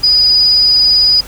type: tone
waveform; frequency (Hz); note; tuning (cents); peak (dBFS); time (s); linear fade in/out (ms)
sine; 4941; D#8; -13; -6; 0.03-1.21; 10
effects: added 50 Hz sine -32 dBFS peak until 1.27 s + pink hiss -33 dBFS RMS until 1.27 s